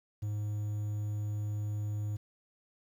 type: tone with quantisation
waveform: triangle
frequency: 104.8 Hz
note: G#2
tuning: 16 cents sharp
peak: -30 dBFS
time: 0.22-2.17 s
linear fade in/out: 10 ms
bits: 10
effects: none